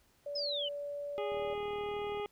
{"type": "tone", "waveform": "sine", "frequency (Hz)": 576, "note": "D5", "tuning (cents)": -34, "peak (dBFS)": -37, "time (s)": [0.26, 1.54], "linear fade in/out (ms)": 5}
{"type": "exponential sweep", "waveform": "sine", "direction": "down", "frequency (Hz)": [5274, 2905], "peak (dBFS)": -34, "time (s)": [0.35, 0.69], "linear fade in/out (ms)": 10}
{"type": "harmonic tone", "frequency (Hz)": 412.5, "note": "G#4", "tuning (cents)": -12, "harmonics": [1, 2, 3, 5, 6, 7, 8], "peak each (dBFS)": [-36, -42, -46, -50, -52, -53, -54], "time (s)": [1.18, 2.26], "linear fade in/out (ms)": 0}
{"type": "click train", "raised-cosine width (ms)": 2, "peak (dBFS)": -38, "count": 35, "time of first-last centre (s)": [1.32, 2.199], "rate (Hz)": 38.7}
{"effects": ["pink hiss -69 dBFS RMS until 2.31 s"]}